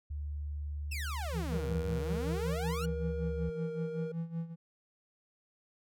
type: tone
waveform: sine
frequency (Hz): 73.42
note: D2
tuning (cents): 0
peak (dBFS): -35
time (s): 0.1-3.5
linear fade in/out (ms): 10
type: exponential two-way sweep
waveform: sawtooth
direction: down then up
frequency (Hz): 2794 to 77.2 to 1485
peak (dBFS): -35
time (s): 0.91-2.86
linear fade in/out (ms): 10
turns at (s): 1.79
type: tone with tremolo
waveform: triangle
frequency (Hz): 165.9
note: E3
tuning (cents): +11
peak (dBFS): -30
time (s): 1.32-4.56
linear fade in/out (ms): 50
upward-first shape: sine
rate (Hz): 5.3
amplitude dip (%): 80
type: tone with vibrato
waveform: triangle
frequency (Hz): 470.6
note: A#4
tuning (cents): +16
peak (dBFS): -35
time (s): 1.52-4.12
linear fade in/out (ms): 5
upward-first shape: sine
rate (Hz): 0.81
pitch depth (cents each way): 15
effects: none